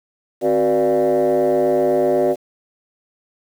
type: tone with frequency modulation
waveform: sine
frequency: 481.1 Hz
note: B4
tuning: 45 cents flat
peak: -12 dBFS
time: 0.41-2.36 s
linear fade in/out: 50 ms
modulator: 108 Hz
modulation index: 1.7
effects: tanh soft clip ceiling -10 dBFS + 7-bit